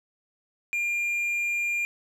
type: tone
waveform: triangle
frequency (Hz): 2400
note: D7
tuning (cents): +37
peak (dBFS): -23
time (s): 0.73-1.85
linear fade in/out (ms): 0
effects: none